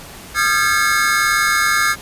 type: tone cluster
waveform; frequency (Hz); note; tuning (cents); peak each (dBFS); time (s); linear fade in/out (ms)
square; 1221 / 1363 / 1603 / 1702 / 2173; D#6 / F6 / G6 / G#6 / C#7; -33 / -43 / +38 / +42 / -35; -21; 0.34-1.96; 50
effects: pink hiss -36 dBFS RMS until 2.01 s + resampled to 32000 Hz